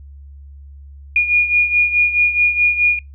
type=beating tone pair; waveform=sine; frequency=2435 / 2439.7 Hz; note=D#7 / D#7; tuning=-38 / -35 cents; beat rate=4.7 Hz; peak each=-13 / -18 dBFS; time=1.16-2.99 s; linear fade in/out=2 ms; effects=noise-tail reverb RT60 0.2 s tail -25 dB re dry + added 70 Hz sine -35 dBFS peak until 3.14 s